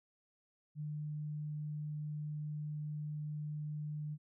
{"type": "tone", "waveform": "sine", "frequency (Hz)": 150.4, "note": "D3", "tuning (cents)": 42, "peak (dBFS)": -38, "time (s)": [0.75, 4.18], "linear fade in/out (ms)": 50, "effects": []}